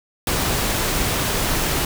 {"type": "noise", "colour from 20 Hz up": "pink", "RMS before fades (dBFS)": -21, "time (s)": [0.27, 1.85], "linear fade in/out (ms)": 2, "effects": []}